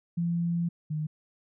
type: tone pair in turn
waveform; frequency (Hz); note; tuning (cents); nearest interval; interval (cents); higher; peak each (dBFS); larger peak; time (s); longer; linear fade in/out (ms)
sine; 170.6 / 153.66; F3 / D#3; -40 / -21; major second; 181; first; -25 / -28; first; 0.17-0.69 / 0.9-1.07; first; 10
effects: none